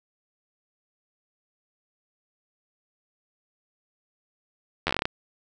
slowing click train, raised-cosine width 0.3 ms, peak -8 dBFS, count 10, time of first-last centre 4.87-5.055 s, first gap 11 ms, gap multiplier 1.15, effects none

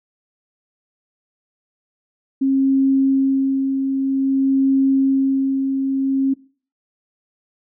sine tone with tremolo, 269.5 Hz, C#4, 49 cents flat, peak -12 dBFS, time 2.41-6.34 s, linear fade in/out 10 ms, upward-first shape sine, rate 0.52 Hz, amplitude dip 45%, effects noise-tail reverb RT60 0.4 s tail -21 dB re dry

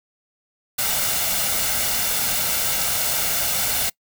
white noise with comb filter, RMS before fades -22 dBFS, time 0.78-3.9 s, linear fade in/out 10 ms, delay 1.4 ms, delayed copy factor +0.5, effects noise-tail reverb RT60 0.1 s tail -24 dB re dry

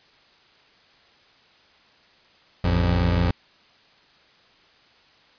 25% pulse tone pair together, 55.93 / 87.31 Hz, A1 / F2, +29 / 0 cents, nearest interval minor sixth, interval 771 cents, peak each -20 / -16 dBFS, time 2.64-3.31 s, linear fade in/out 5 ms, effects white hiss -56 dBFS RMS until 5.38 s + resampled to 11025 Hz

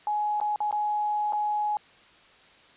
sine tone with dropouts, 839 Hz, G#5, 17 cents sharp, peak -24 dBFS, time 0.07-1.77 s, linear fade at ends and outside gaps 1 ms, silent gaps 0.401-0.413 / 0.56-0.604 / 0.711-0.726 / 1.324-1.332 s, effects white hiss -55 dBFS RMS until 2.76 s + resampled to 8000 Hz

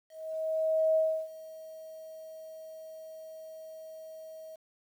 sine tone with ADSR envelope, 636 Hz, D#5, 38 cents sharp, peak -22 dBFS, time 0.09-4.56 s, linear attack 870 ms, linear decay 320 ms, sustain -21 dB, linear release 9 ms, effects 10-bit

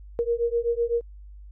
sine beating tone pair, 466.2 / 474.1 Hz, A#4 / A#4, 0 / +29 cents, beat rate 7.9 Hz, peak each -25 dBFS, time 0.19-1.01 s, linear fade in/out 0 ms, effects added 50 Hz sine -41 dBFS peak until 1.51 s

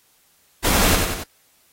pink noise with echo, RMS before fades -19 dBFS, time 0.64-0.96 s, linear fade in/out 10 ms, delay 93 ms, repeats 3, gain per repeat -4 dB, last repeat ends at 1.239 s, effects white hiss -59 dBFS RMS until 1.72 s + AAC 48 kbps

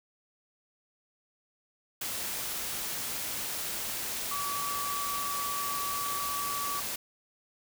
sine tone in noise, 1145 Hz, D6, 44 cents flat, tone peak -33 dBFS, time 4.31-6.8 s, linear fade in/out 5 ms, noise white, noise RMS -35 dBFS, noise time 2.01-6.96 s, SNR -1 dB, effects none

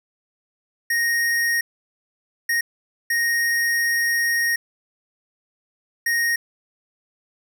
square tone bursts at uneven times, 1864.7 Hz, A#6, in tune, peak -19 dBFS, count 4, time 0.9-1.61 / 2.49-2.61 / 3.1-4.56 / 6.06-6.36 s, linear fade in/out 5 ms, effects none

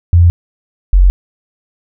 sine tone pair in turn, 86.3 / 45.72 Hz, F2 / F#1, -20 / -20 cents, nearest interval major seventh, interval 1100 cents, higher first, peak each -3 dBFS, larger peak neither, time 0.13-0.3 / 0.93-1.1 s, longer neither, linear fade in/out 0 ms, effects none

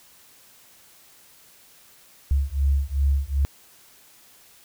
sine beating tone pair, 68.2 / 70.8 Hz, C#2 / C#2, -28 / +37 cents, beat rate 2.6 Hz, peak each -22 dBFS, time 2.31-3.45 s, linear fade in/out 0 ms, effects white hiss -53 dBFS RMS until 4.64 s

